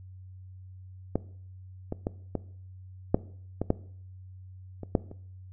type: clicks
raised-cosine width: 2 ms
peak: -12 / -18 / -15 / -15 / -7 / -15 / -9 / -24 / -8 / -29 dBFS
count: 10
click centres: 1.156 / 1.924 / 2.069 / 2.353 / 3.145 / 3.616 / 3.704 / 4.833 / 4.952 / 5.114 s
effects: noise-tail reverb RT60 0.6 s tail -19 dB re dry + added 93 Hz sine -44 dBFS peak until 5.52 s